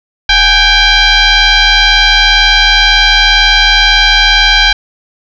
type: tone with frequency modulation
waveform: sine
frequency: 834 Hz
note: G#5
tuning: 7 cents sharp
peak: -4 dBFS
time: 0.29-4.73 s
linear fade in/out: 5 ms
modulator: 793 Hz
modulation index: 4.8
effects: none